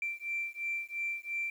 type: beating tone pair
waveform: sine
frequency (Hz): 2349 / 2351.9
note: D7 / D7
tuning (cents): 0 / +2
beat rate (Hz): 2.9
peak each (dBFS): -36 / -36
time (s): 0.02-1.5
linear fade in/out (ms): 2
effects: tanh soft clip ceiling -26 dBFS + 10-bit